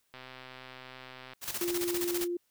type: click train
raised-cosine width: 0.3 ms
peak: -30 dBFS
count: 155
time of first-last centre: 0.14-1.334 s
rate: 129 Hz
type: noise with tremolo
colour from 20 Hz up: white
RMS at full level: -34 dBFS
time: 1.41-2.28 s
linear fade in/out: 50 ms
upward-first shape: square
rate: 15 Hz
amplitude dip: 65%
type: tone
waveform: sine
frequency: 349.2 Hz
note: F4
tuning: in tune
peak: -30 dBFS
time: 1.61-2.37 s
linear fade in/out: 5 ms
effects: white hiss -74 dBFS RMS until 2.5 s